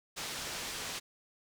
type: low-pass noise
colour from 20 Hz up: white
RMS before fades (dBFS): -40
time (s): 0.16-1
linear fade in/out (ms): 20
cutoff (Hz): 6300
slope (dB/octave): 12
effects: none